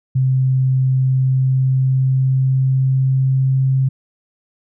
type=tone with pitch glide; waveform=sine; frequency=130.81 to 132.79 Hz; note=C3 to C3; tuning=0 to +26 cents; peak=-12 dBFS; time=0.15-3.89 s; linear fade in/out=10 ms; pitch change=+26 cents; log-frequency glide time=0.97-3.65 s; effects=none